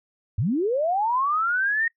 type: linear sweep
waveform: sine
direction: up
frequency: 82.41 to 1864.7 Hz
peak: -20 dBFS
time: 0.38-1.88 s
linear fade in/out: 5 ms
effects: noise-tail reverb RT60 0.1 s tail -22 dB re dry